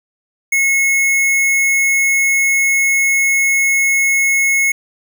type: tone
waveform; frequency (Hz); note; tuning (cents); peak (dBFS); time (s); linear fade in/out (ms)
square; 2180; C#7; -29; -12; 0.52-4.72; 5
effects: none